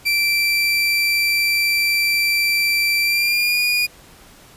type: tone with pitch glide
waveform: 30% pulse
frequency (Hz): 2344 to 2442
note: D7 to D#7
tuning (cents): -4 to -33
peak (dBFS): -13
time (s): 0.05-3.87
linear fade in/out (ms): 20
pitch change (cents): +71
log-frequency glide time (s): 3.01-3.6
effects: pink hiss -46 dBFS RMS until 4.56 s + resampled to 32000 Hz